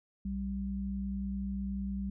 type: tone pair together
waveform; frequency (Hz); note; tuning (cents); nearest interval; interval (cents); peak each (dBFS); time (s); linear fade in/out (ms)
sine; 61.74 / 196; B1 / G3; 0 / 0; octave + minor sixth; 2000; -38 / -34; 0.25-2.1; 5
effects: none